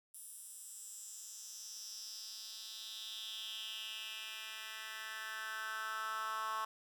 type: tone with high-pass filter sweep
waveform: 10% pulse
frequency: 219.1 Hz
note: A3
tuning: 7 cents flat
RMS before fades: -45 dBFS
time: 0.14-6.65 s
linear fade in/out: 5 ms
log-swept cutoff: 10000 to 1100 Hz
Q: 4.1
effects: none